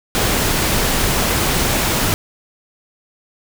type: noise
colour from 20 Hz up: pink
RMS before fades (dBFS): -17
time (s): 0.15-2.14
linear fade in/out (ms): 0
effects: none